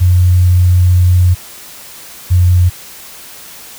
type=tone pair in turn; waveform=sine; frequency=90 / 89.43 Hz; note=F#2 / F2; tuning=-47 / +42 cents; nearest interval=unison; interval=11 cents; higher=first; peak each=-5 dBFS; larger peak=neither; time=0-1.35 / 2.3-2.7 s; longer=first; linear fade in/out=20 ms; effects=white hiss -33 dBFS RMS until 3.78 s